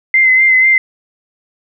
sine tone with vibrato, 2066 Hz, C7, 22 cents flat, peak -6 dBFS, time 0.14-0.78 s, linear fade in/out 2 ms, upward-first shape sine, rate 4.1 Hz, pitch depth 29 cents each way, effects none

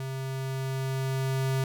square tone with level ramp, 133.1 Hz, C3, 30 cents sharp, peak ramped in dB -33 to -25 dBFS, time 0-1.64 s, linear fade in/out 2 ms, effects none

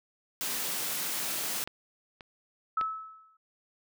white high-pass noise, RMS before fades -33 dBFS, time 0.41-1.64 s, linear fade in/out 0 ms, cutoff 130 Hz, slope 48 dB/octave
clicks, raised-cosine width 0.3 ms, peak -28 / -24 / -29 / -21 dBFS, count 4, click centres 1.437 / 1.675 / 2.208 / 2.812 s
sine tone with exponential decay, 1300 Hz, E6, 24 cents flat, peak -24 dBFS, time 2.77-3.37 s, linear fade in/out 5 ms, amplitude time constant 130 ms
effects none

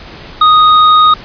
square tone, 1244.5 Hz, D#6, in tune, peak -4 dBFS, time 0.41-1.14 s, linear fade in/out 5 ms, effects pink hiss -31 dBFS RMS until 1.24 s + resampled to 11025 Hz

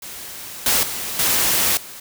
white noise with level steps, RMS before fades -34 / -17 / -27 / -18 / -37 dBFS, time 0.02-2 s, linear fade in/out 5 ms, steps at 0.66 / 0.83 / 1.19 / 1.77 s, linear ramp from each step 2 ms, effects none

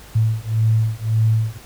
sine beating tone pair, 110 / 111.8 Hz, A2 / A2, 0 / +28 cents, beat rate 1.8 Hz, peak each -18 dBFS, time 0.15-1.58 s, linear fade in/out 10 ms, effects added 50 Hz sine -45 dBFS peak until 1.65 s + pink hiss -43 dBFS RMS until 1.65 s

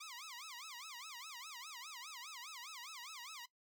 10% pulse tone with vibrato, 1108.7 Hz, C#6, in tune, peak -40 dBFS, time 0-3.46 s, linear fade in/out 10 ms, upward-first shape sine, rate 4.9 Hz, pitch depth 290 cents each way, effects noise-tail reverb RT60 0.1 s tail -18 dB re dry

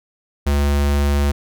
square tone, 71.4 Hz, D2, 48 cents flat, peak -15 dBFS, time 0.46-1.32 s, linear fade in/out 10 ms, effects none

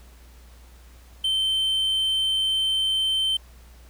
triangle tone, 3101 Hz, G7, 19 cents flat, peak -19 dBFS, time 1.24-3.37 s, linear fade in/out 5 ms, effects added 60 Hz sine -46 dBFS peak until 3.89 s + pink hiss -55 dBFS RMS until 3.89 s

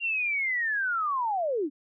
sine linear sweep, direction down, 2794 to 260.8 Hz, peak -25 dBFS, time 0-1.7 s, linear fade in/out 50 ms, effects none

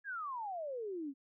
sine exponential sweep, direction down, 1696 to 262.2 Hz, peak -38 dBFS, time 0.04-1.14 s, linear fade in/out 50 ms, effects none

